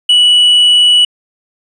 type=tone; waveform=triangle; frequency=2946 Hz; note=F#7; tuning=8 cents flat; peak=-3 dBFS; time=0.09-1.05 s; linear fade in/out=5 ms; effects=resampled to 22050 Hz